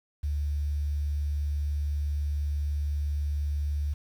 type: tone with quantisation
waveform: sine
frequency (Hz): 73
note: D2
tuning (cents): -10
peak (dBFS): -26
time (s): 0.23-3.94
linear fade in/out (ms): 10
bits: 9
effects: none